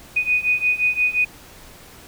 sine beating tone pair, 2481 / 2486.7 Hz, D#7 / D#7, -6 / -2 cents, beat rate 5.7 Hz, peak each -21 / -19 dBFS, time 0.16-1.25 s, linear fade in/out 10 ms, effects pink hiss -44 dBFS RMS until 2.07 s

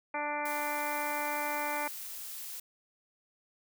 harmonic tone, 294.9 Hz, D4, 7 cents sharp, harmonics 1 / 2 / 3 / 4 / 5 / 6 / 7 / 8, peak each -44 / -39 / -35 / -42 / -42 / -45 / -41 / -41 dBFS, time 0.14-1.88 s, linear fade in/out 5 ms
blue noise, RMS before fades -42 dBFS, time 0.45-2.6 s, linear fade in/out 5 ms
effects none

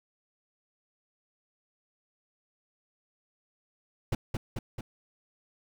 brown noise with echo, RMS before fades -27 dBFS, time 4.12-4.15 s, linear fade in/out 5 ms, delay 220 ms, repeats 3, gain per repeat -3 dB, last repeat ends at 4.81 s, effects none

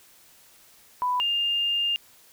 sine tone pair in turn, 993 / 2809 Hz, B5 / F7, +9 / +9 cents, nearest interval octave + tritone, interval 1800 cents, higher second, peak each -22 / -22 dBFS, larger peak neither, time 1.02-1.2 / 1.2-1.96 s, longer second, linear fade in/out 0 ms, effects white hiss -55 dBFS RMS until 2.32 s

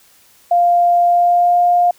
sine tone with pitch glide, 698.5 to 705.4 Hz, F5 to F5, 0 to +17 cents, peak -9 dBFS, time 0.51-1.91 s, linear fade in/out 5 ms, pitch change +17 cents, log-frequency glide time 1.06-1.6 s, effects white hiss -50 dBFS RMS until 1.98 s

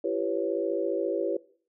sine chord, C# half-diminished seventh, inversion first, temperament equal with one note detuned, 337.5 / 392 / 493.9 / 554.4 Hz, E4 / G4 / B4 / C#5, +41 / 0 / 0 / 0 cents, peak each -31 dBFS, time 0.04-1.37 s, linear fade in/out 5 ms, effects noise-tail reverb RT60 0.5 s tail -20 dB re dry

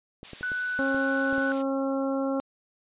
blue noise, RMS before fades -36 dBFS, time 0.23-1.63 s, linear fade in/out 20 ms
clicks, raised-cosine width 2 ms, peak -27 dBFS, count 7, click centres 0.231 / 0.333 / 0.41 / 0.518 / 0.946 / 1.328 / 1.381 s
sine tone, 1489 Hz, F#6, 11 cents sharp, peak -27 dBFS, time 0.43-1.52 s, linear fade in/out 0 ms
harmonic tone, 270.9 Hz, C#4, 40 cents flat, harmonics 1 / 2 / 3 / 4 / 5, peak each -27 / -29 / -38 / -40 / -39 dBFS, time 0.79-2.4 s, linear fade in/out 0 ms
effects resampled to 8000 Hz

